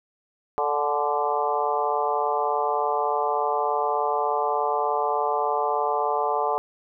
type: harmonic tone with a mistuned harmonic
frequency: 146.83 Hz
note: D3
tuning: in tune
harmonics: 3 / 4 / 5 / 6 / 7 / 8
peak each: -28 / -30 / -27 / -27 / -29 / -31 dBFS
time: 0.58-6.58 s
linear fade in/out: 0 ms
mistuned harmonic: 6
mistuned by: -33 cents
effects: none